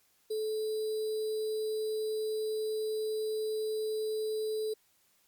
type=tone with sample-and-hold; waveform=sine; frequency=433.7 Hz; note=A4; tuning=25 cents flat; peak=-30 dBFS; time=0.3-4.74 s; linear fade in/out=10 ms; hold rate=4410 Hz; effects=white hiss -69 dBFS RMS until 5.27 s + MP3 96 kbps